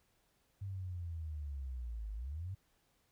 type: linear two-way sweep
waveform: sine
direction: down then up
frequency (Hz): 99.8 to 50.6 to 99.8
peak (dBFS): -39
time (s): 0.61-2.55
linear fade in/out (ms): 10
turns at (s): 2.13
effects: pink hiss -75 dBFS RMS until 3.11 s